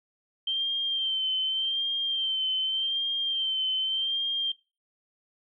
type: tone with vibrato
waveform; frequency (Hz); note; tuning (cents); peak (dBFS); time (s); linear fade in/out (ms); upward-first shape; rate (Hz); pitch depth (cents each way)
sine; 3136; G7; 0; -25; 0.47-4.52; 5; sine; 0.85; 42
effects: noise-tail reverb RT60 0.3 s tail -21 dB re dry